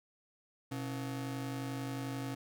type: ring-modulated tone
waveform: 40% pulse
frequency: 199.3 Hz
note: G3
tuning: 29 cents sharp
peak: -33 dBFS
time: 0.71-2.35 s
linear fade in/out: 10 ms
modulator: 74 Hz
effects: none